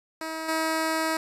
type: tone with level steps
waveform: 10% pulse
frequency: 320 Hz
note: D#4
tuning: 49 cents sharp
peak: -23 / -16 dBFS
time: 0.21-1.17 s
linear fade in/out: 2 ms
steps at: 0.48 s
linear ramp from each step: 10 ms
effects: resampled to 32000 Hz + 9-bit